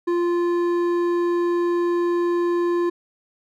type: tone with hard clipping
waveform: triangle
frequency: 347.3 Hz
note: F4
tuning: 10 cents flat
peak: -20 dBFS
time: 0.07-2.9 s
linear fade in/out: 10 ms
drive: 12 dB
effects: none